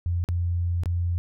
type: tone with dropouts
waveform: sine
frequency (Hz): 86.9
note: F2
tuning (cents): -8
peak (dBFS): -22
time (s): 0.06-1.18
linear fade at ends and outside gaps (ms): 0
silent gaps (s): 0.24-0.288 / 0.835-0.858
effects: none